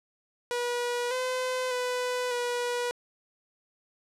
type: tone with pitch steps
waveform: sawtooth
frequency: 484.5 / 510 / 497.8 / 485.9 Hz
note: B4 / C5 / B4 / B4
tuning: -33 / -44 / +14 / -28 cents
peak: -24 dBFS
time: 0.51-2.91 s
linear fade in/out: 0 ms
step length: 600 ms
effects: low-pass 10000 Hz 12 dB/octave